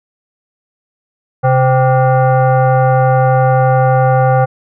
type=tone with frequency modulation; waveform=sine; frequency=130.81 Hz; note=C3; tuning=in tune; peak=-7 dBFS; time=1.43-4.46 s; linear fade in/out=20 ms; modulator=650 Hz; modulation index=1.2; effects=none